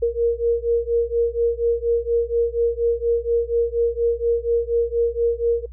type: beating tone pair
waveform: sine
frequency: 466.2 / 470.4 Hz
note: A#4 / A#4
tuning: 0 / +16 cents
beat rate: 4.2 Hz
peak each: -20 dBFS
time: 0.02-5.66 s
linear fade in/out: 10 ms
effects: noise-tail reverb RT60 0.1 s tail -21 dB re dry + added 60 Hz sine -35 dBFS peak until 5.72 s